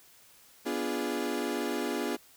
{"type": "chord", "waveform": "35% pulse", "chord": "B diminished seventh", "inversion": "none", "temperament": "equal", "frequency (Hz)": [246.9, 293.7, 349.2, 415.3], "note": ["B3", "D4", "F4", "Ab4"], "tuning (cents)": [0, 0, 0, 0], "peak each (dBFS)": -34, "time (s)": [0.65, 2.17], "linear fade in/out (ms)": 20, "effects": ["white hiss -58 dBFS RMS until 2.36 s"]}